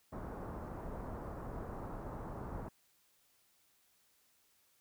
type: low-pass noise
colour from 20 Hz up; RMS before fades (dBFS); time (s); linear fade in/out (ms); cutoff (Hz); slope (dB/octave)
pink; -44; 0.12-2.69; 10; 1200; 24
effects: white hiss -72 dBFS RMS until 4.8 s